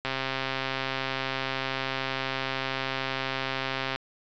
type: click train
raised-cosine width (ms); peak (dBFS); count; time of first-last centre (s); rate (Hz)
0.3; -13; 521; 0.05-3.96; 133
effects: resampled to 16000 Hz